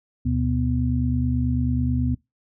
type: tone cluster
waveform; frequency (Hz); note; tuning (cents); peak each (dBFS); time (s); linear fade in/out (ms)
sine; 74 / 123.2 / 247.9; D2 / B2 / B3; +14 / -4 / +7; -24; 0.25-2.15; 10
effects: noise-tail reverb RT60 0.2 s tail -23 dB re dry